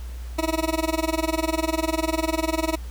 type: tone with tremolo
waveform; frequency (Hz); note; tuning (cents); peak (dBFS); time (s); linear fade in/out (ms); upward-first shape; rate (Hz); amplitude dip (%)
20% pulse; 321.4; E4; -44; -14; 0.38-2.76; 10; sine; 20; 95
effects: added 60 Hz sine -31 dBFS peak until 2.9 s + pink hiss -48 dBFS RMS until 2.9 s